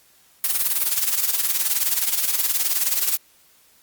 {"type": "noise with tremolo", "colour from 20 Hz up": "blue", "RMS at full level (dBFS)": -18, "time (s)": [0.44, 3.17], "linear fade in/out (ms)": 2, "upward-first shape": "sine", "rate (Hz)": 19, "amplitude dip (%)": 70, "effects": ["white hiss -56 dBFS RMS until 3.82 s", "Opus 48 kbps"]}